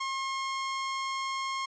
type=tone; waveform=sawtooth; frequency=1074 Hz; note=C6; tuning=45 cents sharp; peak=-27 dBFS; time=0-1.66 s; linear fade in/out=10 ms; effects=resampled to 16000 Hz